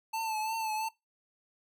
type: tone with vibrato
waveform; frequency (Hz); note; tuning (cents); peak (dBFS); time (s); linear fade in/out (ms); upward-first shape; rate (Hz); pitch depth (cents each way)
square; 880; A5; 0; -32; 0.13-0.89; 10; triangle; 2.9; 51
effects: noise-tail reverb RT60 0.2 s tail -21 dB re dry